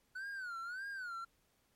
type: tone with vibrato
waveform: triangle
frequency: 1480 Hz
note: F#6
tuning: in tune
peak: -39 dBFS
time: 0.15-1.25 s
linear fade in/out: 10 ms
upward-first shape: sine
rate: 1.7 Hz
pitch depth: 160 cents each way
effects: pink hiss -75 dBFS RMS until 1.75 s + MP3 64 kbps